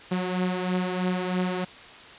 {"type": "beating tone pair", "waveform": "sawtooth", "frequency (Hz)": [181.8, 184.9], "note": ["F#3", "F#3"], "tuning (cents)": [-30, -1], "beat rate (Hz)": 3.1, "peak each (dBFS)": [-22, -27], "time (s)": [0.11, 1.65], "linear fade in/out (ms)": 10, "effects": ["white hiss -45 dBFS RMS until 2.18 s", "resampled to 8000 Hz"]}